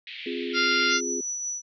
pink band-pass noise, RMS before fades -39 dBFS, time 0.07-0.93 s, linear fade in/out 2 ms, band 2000 to 3900 Hz, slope 48 dB/octave
sine chord, F minor, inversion second, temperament equal, 261.6 / 349.2 / 415.3 Hz, C4 / F4 / Ab4, 0 / 0 / 0 cents, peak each -33 dBFS, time 0.26-1.21 s, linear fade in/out 5 ms
harmonic tone, 697 Hz, F5, 4 cents flat, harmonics 2 / 3 / 4 / 5 / 6 / 7 / 8, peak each -24 / -27 / -30 / -31 / -31 / -31 / -33 dBFS, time 0.53-1.01 s, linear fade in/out 50 ms
sine tone with tremolo, 5920 Hz, F#8, in tune, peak -27 dBFS, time 0.89-1.62 s, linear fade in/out 50 ms, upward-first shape triangle, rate 5.5 Hz, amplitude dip 35%
effects none

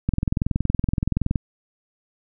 click train, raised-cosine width 5 ms, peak -8 dBFS, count 28, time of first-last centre 0.09-1.358 s, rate 21.3 Hz, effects none

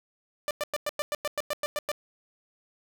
sawtooth tone bursts, 592 Hz, D5, 14 cents sharp, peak -23 dBFS, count 12, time 0.48-1.916 s, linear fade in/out 0 ms, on 28 ms, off 100 ms, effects 10-bit

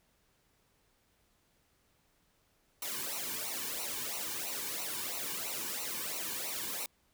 white noise with flanger, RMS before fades -38 dBFS, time 2.82-6.86 s, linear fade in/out 2 ms, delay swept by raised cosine 0.59 to 1.56 ms, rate 3 Hz, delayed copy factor -0.8, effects pink hiss -72 dBFS RMS until 7.13 s

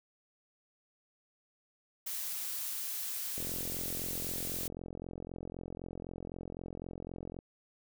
blue noise, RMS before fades -38 dBFS, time 2.06-4.68 s, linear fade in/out 10 ms
click train, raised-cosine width 2 ms, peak -29 dBFS, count 177, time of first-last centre 3.38-7.389 s, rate 43.9 Hz
effects none

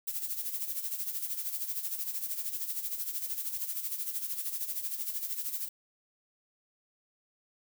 violet noise with tremolo, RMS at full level -33 dBFS, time 0.07-5.69 s, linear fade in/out 10 ms, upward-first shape sine, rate 13 Hz, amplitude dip 65%, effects none

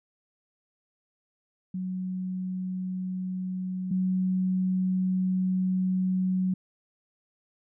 sine tone pair in turn, 185 / 185.69 Hz, F#3 / F#3, 0 / +6 cents, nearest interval unison, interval 6 cents, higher second, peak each -29 / -23 dBFS, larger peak second, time 1.74-3.91 / 3.91-6.54 s, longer second, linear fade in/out 5 ms, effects none

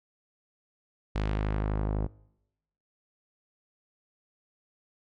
sawtooth tone with low-pass filter sweep, 52 Hz, G#1, 3 cents sharp, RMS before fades -29 dBFS, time 1.15-2.07 s, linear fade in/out 10 ms, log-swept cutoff 4100 to 680 Hz, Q 0.85, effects noise-tail reverb RT60 0.9 s tail -23 dB re dry

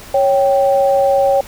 sine tone pair together, 553 / 782.1 Hz, C#5 / G5, -4 / -4 cents, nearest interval tritone, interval 600 cents, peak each -11 / -15 dBFS, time 0.14-1.41 s, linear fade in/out 5 ms, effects pink hiss -36 dBFS RMS until 1.47 s

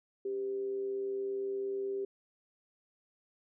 sine tone with amplitude modulation, 393.7 Hz, G4, 8 cents sharp, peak -31 dBFS, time 0.25-2.05 s, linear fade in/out 5 ms, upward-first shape sine, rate 117 Hz, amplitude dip 35%, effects none

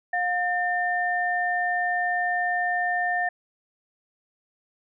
sine tone pair together, 714.3 / 1800 Hz, F5 / A6, +39 / +39 cents, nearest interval octave + major third, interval 1600 cents, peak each -25 dBFS, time 0.13-3.29 s, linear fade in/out 5 ms, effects none

